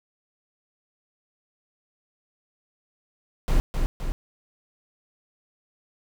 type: noise with echo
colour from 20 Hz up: brown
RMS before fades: -19 dBFS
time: 3.48-3.6 s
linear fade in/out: 0 ms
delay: 260 ms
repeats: 2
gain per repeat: -4 dB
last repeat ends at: 4.12 s
effects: none